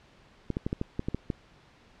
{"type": "clicks", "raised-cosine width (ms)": 3, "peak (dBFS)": -16, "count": 9, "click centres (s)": [0.503, 0.569, 0.665, 0.729, 0.814, 0.994, 1.085, 1.146, 1.302], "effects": ["pink hiss -58 dBFS RMS until 2 s", "low-pass 4000 Hz 12 dB/octave"]}